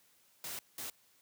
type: noise bursts at uneven times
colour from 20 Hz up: white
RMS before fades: -42 dBFS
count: 2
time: 0.44-0.59 / 0.78-0.9 s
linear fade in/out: 2 ms
effects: white hiss -68 dBFS RMS until 1.21 s + high-pass 80 Hz 12 dB/octave

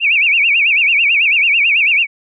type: tone with vibrato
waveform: sine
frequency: 2500 Hz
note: D#7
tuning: 8 cents sharp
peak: -9 dBFS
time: 0-2.07 s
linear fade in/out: 50 ms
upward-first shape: sine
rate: 9.1 Hz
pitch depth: 200 cents each way
effects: none

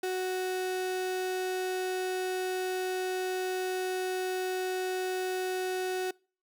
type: tone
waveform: 35% pulse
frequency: 370.6 Hz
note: F#4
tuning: 3 cents sharp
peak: -28 dBFS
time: 0.03-6.11 s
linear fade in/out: 5 ms
effects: noise-tail reverb RT60 0.4 s tail -26 dB re dry

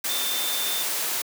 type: tone in noise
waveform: sine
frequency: 3572 Hz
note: A7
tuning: 25 cents sharp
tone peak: -29 dBFS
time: 0.09-0.83 s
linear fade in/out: 5 ms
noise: white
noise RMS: -27 dBFS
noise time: 0.04-1.22 s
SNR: -5 dB
effects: high-pass 300 Hz 12 dB/octave

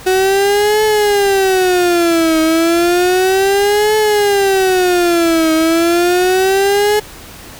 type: tone with vibrato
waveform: 35% pulse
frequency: 370 Hz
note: F#4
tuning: in tune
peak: -8 dBFS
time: 0.06-7 s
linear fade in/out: 10 ms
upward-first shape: triangle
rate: 0.32 Hz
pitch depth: 270 cents each way
effects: pink hiss -34 dBFS RMS until 7.59 s

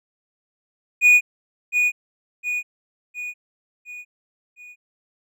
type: tone with echo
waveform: triangle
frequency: 2462 Hz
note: D#7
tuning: 19 cents flat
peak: -8 dBFS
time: 1.01-1.21 s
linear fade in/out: 50 ms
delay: 710 ms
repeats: 5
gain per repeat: -6 dB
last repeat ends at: 4.76 s
effects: none

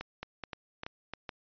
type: two click trains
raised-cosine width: 0.3 ms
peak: -22 / -22 dBFS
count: 4 / 4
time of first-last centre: 0.01-1.292 / 0.23-1.136 s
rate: 2.34 / 3.31 Hz
effects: resampled to 11025 Hz

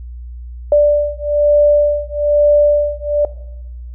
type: beating tone pair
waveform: sine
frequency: 587.3 / 588.4 Hz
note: D5 / D5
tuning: 0 / +3 cents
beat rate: 1.1 Hz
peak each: -12 dBFS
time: 0.72-3.25 s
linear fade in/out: 2 ms
effects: noise-tail reverb RT60 0.9 s tail -18 dB re dry + added 60 Hz sine -27 dBFS peak until 3.94 s

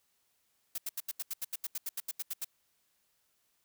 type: noise bursts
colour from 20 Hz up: blue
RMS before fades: -36 dBFS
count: 16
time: 0.75-2.446 s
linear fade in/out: 5 ms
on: 31 ms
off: 80 ms
effects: white hiss -75 dBFS RMS until 3.64 s

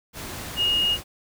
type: tone in noise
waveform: sine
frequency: 2861 Hz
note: F7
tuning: 41 cents sharp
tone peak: -19 dBFS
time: 0.56-0.98 s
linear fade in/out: 50 ms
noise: pink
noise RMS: -35 dBFS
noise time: 0.13-1.04 s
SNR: +13 dB
effects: none

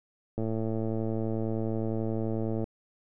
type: click train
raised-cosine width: 2 ms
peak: -19 dBFS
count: 252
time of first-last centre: 0.38-2.641 s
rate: 111 Hz
effects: none

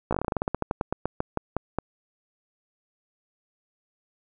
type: slowing click train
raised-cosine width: 1 ms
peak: -11 dBFS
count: 22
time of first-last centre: 0.11-1.786 s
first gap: 16 ms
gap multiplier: 1.14
effects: none

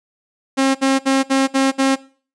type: tone bursts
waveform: sawtooth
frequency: 268.8 Hz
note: C4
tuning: 47 cents sharp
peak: -9 dBFS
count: 6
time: 0.57-1.96 s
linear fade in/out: 20 ms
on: 180 ms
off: 62 ms
effects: noise-tail reverb RT60 0.4 s tail -19 dB re dry + resampled to 22050 Hz

